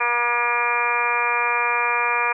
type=harmonic tone; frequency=239.3 Hz; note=A#3; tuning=46 cents sharp; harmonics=2 / 3 / 4 / 5 / 6 / 7 / 8 / 9 / 10; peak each=-31 / -32 / -24 / -25 / -30 / -28 / -33 / -32 / -23 dBFS; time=0-2.33 s; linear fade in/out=10 ms; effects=none